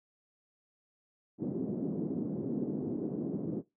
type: band-pass noise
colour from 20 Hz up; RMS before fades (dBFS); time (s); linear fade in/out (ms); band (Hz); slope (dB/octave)
white; -35; 1.38-3.63; 50; 160 to 340; 24
effects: noise-tail reverb RT60 0.2 s tail -18 dB re dry